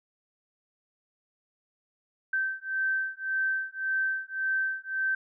sine beating tone pair, 1551 / 1552.8 Hz, G6 / G6, -19 / -17 cents, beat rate 1.8 Hz, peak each -30 dBFS, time 2.33-5.15 s, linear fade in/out 5 ms, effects none

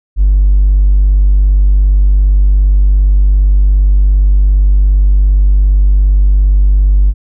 sine tone with hard clipping, 48.69 Hz, G1, 11 cents flat, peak -5 dBFS, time 0.16-7.14 s, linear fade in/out 50 ms, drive 1 dB, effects none

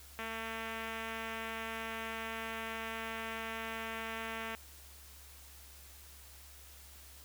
5% pulse tone with low-pass filter, 224.6 Hz, A3, 36 cents sharp, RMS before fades -41 dBFS, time 0.19-4.55 s, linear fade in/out 0 ms, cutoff 2900 Hz, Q 1.2, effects added 69 Hz sine -56 dBFS peak until 7.24 s + white hiss -56 dBFS RMS until 7.24 s

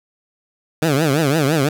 15% pulse tone with vibrato, 148.5 Hz, D3, 20 cents sharp, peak -8 dBFS, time 0.82-1.69 s, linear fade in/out 5 ms, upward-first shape triangle, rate 5.9 Hz, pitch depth 230 cents each way, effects none

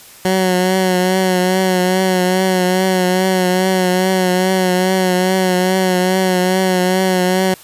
15% pulse tone with vibrato, 185 Hz, F#3, in tune, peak -6 dBFS, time 0.25-7.54 s, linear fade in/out 2 ms, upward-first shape triangle, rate 2.4 Hz, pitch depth 42 cents each way, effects white hiss -40 dBFS RMS until 7.63 s + resampled to 32000 Hz

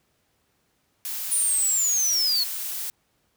blue noise, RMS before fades -31 dBFS, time 1.05-2.9 s, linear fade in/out 0 ms
sine linear sweep, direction down, 9500 to 4256 Hz, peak -20 dBFS, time 1.31-2.44 s, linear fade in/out 10 ms
effects pink hiss -69 dBFS RMS until 3.36 s + high-pass 60 Hz 12 dB/octave

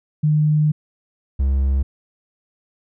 sine / triangle tone pair in turn, 151.8 / 67.62 Hz, D#3 / C#2, -42 / -42 cents, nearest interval octave + major second, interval 1400 cents, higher first, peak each -13 dBFS, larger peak neither, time 0.23-0.72 / 1.39-1.83 s, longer first, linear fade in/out 10 ms, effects none

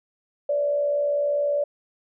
sine tone with frequency modulation, 579 Hz, D5, 25 cents flat, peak -20 dBFS, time 0.49-1.64 s, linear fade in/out 5 ms, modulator 64.7 Hz, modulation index 0.38, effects none

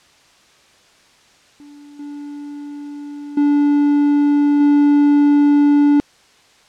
triangle tone with level steps, 289.8 Hz, D4, 23 cents flat, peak -36 / -26 / -9 / -7 dBFS, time 1.6-6 s, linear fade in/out 0 ms, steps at 1.99 / 3.37 / 4.6 s, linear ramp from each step 5 ms, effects white hiss -51 dBFS RMS until 6.68 s + low-pass 6000 Hz 12 dB/octave

